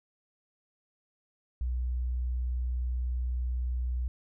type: tone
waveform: sine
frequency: 61.74 Hz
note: B1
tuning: in tune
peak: -28 dBFS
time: 1.61-4.08 s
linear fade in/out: 0 ms
effects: none